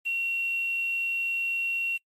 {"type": "tone with quantisation", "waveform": "sine", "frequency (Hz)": 2736, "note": "F7", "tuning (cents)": -36, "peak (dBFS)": -25, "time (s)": [0.05, 1.98], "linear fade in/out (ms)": 20, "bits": 8, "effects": ["noise-tail reverb RT60 0.1 s tail -24 dB re dry", "MP3 64 kbps"]}